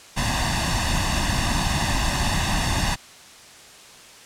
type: noise with comb filter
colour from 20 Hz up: pink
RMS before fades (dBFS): -22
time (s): 0.16-2.96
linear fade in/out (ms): 20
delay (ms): 1.1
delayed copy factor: +0.8
effects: white hiss -45 dBFS RMS until 4.25 s + low-pass 8000 Hz 12 dB/octave